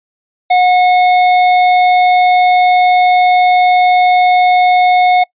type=tone with hard clipping; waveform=sine; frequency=727 Hz; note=F#5; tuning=31 cents flat; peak=-8 dBFS; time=0.5-5.24 s; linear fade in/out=10 ms; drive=13 dB; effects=noise-tail reverb RT60 0.1 s tail -24 dB re dry + resampled to 8000 Hz